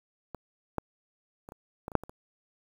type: clicks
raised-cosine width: 1 ms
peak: -24 / -15 / -30 / -30 / -22 / -30 / -7 / -27 / -30 dBFS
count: 9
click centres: 0.347 / 0.783 / 1.489 / 1.521 / 1.881 / 1.918 / 1.953 / 2.036 / 2.095 s
effects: 8-bit